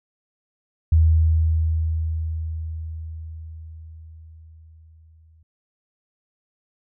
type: tone with exponential decay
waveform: sine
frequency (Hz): 80.2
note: E2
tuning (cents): -47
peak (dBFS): -11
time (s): 0.92-5.43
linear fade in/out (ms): 5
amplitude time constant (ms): 980
effects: none